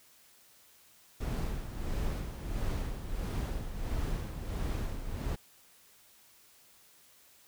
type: noise with tremolo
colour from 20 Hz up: brown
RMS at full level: -32 dBFS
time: 1.2-5.36 s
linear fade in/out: 10 ms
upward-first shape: sine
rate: 1.5 Hz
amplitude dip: 60%
effects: white hiss -61 dBFS RMS until 7.47 s